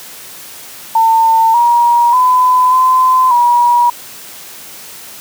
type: tone with pitch steps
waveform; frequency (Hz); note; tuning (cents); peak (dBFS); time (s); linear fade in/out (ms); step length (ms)
sine; 901 / 950 / 1008 / 1024 / 961; A5 / A#5 / B5 / C6 / B5; +41 / +33 / +35 / -38 / -48; -6; 0.95-3.9; 5; 590
effects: white hiss -32 dBFS RMS until 5.2 s + high-pass 100 Hz 12 dB/octave